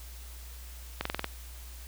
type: slowing click train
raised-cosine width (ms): 0.3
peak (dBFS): -14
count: 6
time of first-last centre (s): 1.01-1.244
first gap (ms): 44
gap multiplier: 1.03
effects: added 60 Hz sine -43 dBFS peak until 1.87 s + white hiss -51 dBFS RMS until 1.87 s